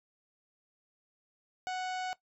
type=harmonic tone; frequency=740 Hz; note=F#5; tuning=in tune; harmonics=1 / 2 / 3 / 4 / 5 / 6 / 7 / 8 / 9 / 10; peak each=-34 / -42 / -46 / -48 / -53 / -50 / -55 / -57 / -58 / -57 dBFS; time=1.67-2.13 s; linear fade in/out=0 ms; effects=noise-tail reverb RT60 0.1 s tail -17 dB re dry